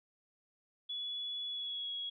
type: tone with pitch glide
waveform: sine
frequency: 3406 to 3328 Hz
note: G#7 to G#7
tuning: +43 to +3 cents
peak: -37 dBFS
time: 0.89-2.1 s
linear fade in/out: 10 ms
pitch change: -40 cents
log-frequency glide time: 1.47-1.91 s
effects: none